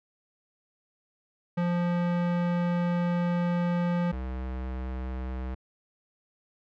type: tone pair in turn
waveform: square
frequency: 174.61 / 63.95 Hz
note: F3 / C2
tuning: 0 / -39 cents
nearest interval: octave + perfect fourth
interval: 1739 cents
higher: first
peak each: -25 / -32 dBFS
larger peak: first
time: 1.57-4.12 / 4.12-5.55 s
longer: first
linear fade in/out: 10 ms
effects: low-pass 2000 Hz 12 dB/octave